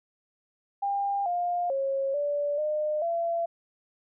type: tone with pitch steps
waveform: sine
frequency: 800 / 705 / 544 / 580 / 607 / 677 Hz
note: G5 / F5 / C#5 / D5 / D#5 / E5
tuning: +35 / +16 / -33 / -22 / -43 / +46 cents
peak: -25 dBFS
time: 0.82-3.46 s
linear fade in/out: 10 ms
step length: 440 ms
effects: none